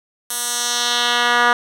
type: tone with band-pass filter sweep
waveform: 10% pulse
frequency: 241 Hz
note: B3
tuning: 42 cents flat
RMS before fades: -18 dBFS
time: 0.3-1.53 s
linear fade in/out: 2 ms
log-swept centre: 11000 to 1500 Hz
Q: 1.3
effects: none